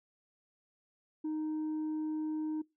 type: tone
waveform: sine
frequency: 310 Hz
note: D#4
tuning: 6 cents flat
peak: -30 dBFS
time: 1.24-2.62 s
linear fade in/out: 10 ms
effects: noise-tail reverb RT60 0.2 s tail -22 dB re dry + tanh soft clip ceiling -32 dBFS